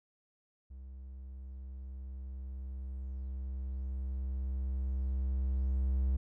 triangle tone with level ramp, 65.41 Hz, C2, in tune, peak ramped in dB -43 to -25 dBFS, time 0.7-6.17 s, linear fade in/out 10 ms, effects none

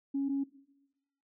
sine tone pair in turn, 276.3 / 276.3 Hz, C#4 / C#4, -6 / -6 cents, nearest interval unison, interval 0 cents, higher neither, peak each -28 dBFS, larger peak neither, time 0.14-0.29 / 0.29-0.44 s, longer neither, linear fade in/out 10 ms, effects noise-tail reverb RT60 1.0 s tail -20 dB re dry + tanh soft clip ceiling -24 dBFS

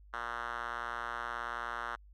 5% pulse tone with band-pass filter, 118.7 Hz, A#2, 32 cents sharp, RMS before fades -39 dBFS, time 0.13-1.96 s, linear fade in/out 10 ms, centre 1400 Hz, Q 2.3, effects added 50 Hz sine -54 dBFS peak until 2.13 s

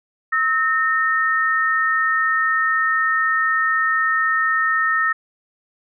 sine tone pair together, 1294 / 1830 Hz, E6 / A#6, -32 / -32 cents, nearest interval tritone, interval 600 cents, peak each -19 / -18 dBFS, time 0.32-5.13 s, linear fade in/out 10 ms, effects none

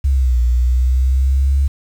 sine linear two-way sweep, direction down then up, 69.9 to 59.6 to 69.9 Hz, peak -10 dBFS, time 0.04-1.68 s, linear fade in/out 10 ms, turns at 0.4 s, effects tanh soft clip ceiling -6 dBFS + 7-bit

